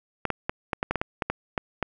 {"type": "clicks", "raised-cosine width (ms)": 0.5, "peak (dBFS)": -10, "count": 12, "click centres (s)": [0.253, 0.303, 0.495, 0.732, 0.829, 0.91, 0.957, 1.015, 1.222, 1.3, 1.578, 1.827], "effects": []}